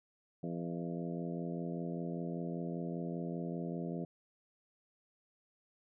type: harmonic tone with a mistuned harmonic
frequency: 85.1 Hz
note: F2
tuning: 44 cents flat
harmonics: 2 / 3 / 4 / 5 / 6 / 7 / 8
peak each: -39 / -43 / -45 / -47 / -49 / -50 / -51 dBFS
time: 0.43-4.05 s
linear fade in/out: 5 ms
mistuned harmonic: 7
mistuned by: +42 cents
effects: none